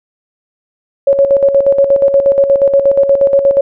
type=tone with tremolo; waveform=sine; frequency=554.4 Hz; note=C#5; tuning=in tune; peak=-4 dBFS; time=1.07-3.61 s; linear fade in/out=5 ms; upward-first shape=square; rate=8.4 Hz; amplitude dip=60%; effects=none